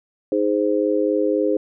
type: chord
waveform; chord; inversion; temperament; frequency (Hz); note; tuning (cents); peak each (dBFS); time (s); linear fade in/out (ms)
sine; Ab major; second; just; 311.5 / 415.3 / 519.1; Eb4 / Ab4 / C5; +2 / 0 / -14; -21; 0.32-1.57; 2
effects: none